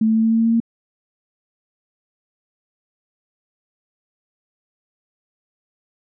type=tone with pitch steps; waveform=sine; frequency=220 / 221.4 / 222.8 / 224.2 / 225.7 / 227.1 / 228.5 / 230 Hz; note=A3 / A3 / A3 / A3 / A3 / A#3 / A#3 / A#3; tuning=0 / +11 / +22 / +33 / +44 / -45 / -34 / -23 cents; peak=-13 dBFS; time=0.01-0.602 s; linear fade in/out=5 ms; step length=74 ms; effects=none